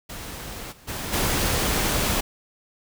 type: noise with level steps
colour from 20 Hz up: pink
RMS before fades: -36 / -50 / -31 / -23 dBFS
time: 0.09-2.21 s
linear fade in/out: 10 ms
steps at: 0.71 / 0.87 / 1.12 s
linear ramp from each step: 20 ms
effects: none